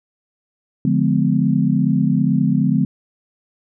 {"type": "chord", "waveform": "sine", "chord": "D diminished seventh", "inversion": "none", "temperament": "just", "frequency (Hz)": [146.83, 176.2, 211.4, 253.7], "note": ["D3", "F3", "Ab3", "Cb4"], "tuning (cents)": [0, 16, 31, 47], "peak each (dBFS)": -19, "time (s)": [0.85, 2.85], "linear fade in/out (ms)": 2, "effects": []}